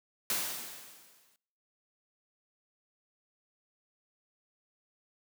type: noise with exponential decay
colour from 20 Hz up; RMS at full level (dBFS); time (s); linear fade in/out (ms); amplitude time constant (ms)
white; -30; 0.3-1.36; 1; 230
effects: noise-tail reverb RT60 0.8 s tail -24 dB re dry + high-pass 150 Hz 12 dB/octave